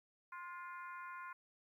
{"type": "harmonic tone with a mistuned harmonic", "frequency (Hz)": 349.2, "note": "F4", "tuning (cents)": 0, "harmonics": [3, 4, 5, 6, 7], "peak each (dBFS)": [-48, -51, -59, -59, -62], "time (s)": [0.32, 1.33], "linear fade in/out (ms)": 5, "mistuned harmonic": 4, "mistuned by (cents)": 36, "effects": ["13-bit"]}